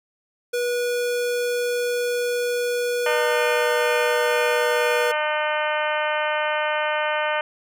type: tone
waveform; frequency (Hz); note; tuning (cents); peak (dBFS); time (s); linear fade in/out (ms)
square; 485.7; B4; -29; -22; 0.53-5.12; 10
type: harmonic tone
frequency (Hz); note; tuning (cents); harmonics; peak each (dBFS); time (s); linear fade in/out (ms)
303.3; D#4; -44; 2 / 3 / 4 / 5 / 6 / 7 / 8 / 9 / 10; -25 / -27 / -30 / -28 / -31 / -33 / -33 / -38 / -34; 3.06-7.41; 2
effects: none